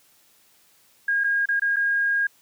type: tone with dropouts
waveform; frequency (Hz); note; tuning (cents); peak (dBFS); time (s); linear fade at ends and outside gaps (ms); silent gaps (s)
sine; 1627; G#6; -36; -19; 1.08-2.27; 5; 1.238-1.242 / 1.457-1.487 / 1.597-1.619 / 1.761-1.766
effects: white hiss -59 dBFS RMS until 2.41 s + high-pass 60 Hz 12 dB/octave